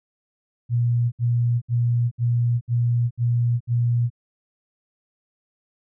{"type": "tone bursts", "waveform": "sine", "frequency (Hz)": 119.5, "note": "A#2", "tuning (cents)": 43, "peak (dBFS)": -17, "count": 7, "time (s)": [0.69, 4.102], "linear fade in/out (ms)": 50, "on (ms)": 430, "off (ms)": 67, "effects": []}